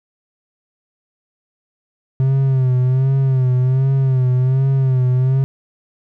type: tone with vibrato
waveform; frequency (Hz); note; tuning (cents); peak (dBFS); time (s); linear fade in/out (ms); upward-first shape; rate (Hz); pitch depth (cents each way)
triangle; 130.81; C3; 0; -10; 2.2-5.44; 0; sine; 1.3; 63
effects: none